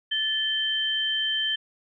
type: tone pair together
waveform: sine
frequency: 1749 / 3116 Hz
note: A6 / G7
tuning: -11 / -11 cents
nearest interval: minor seventh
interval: 1000 cents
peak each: -30 / -24 dBFS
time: 0.11-1.56 s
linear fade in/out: 10 ms
effects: none